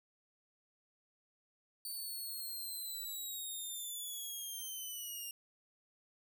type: linear sweep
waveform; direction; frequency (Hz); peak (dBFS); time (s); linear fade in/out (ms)
5% pulse; down; 4551 to 2794; -34; 1.85-5.31; 2
effects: none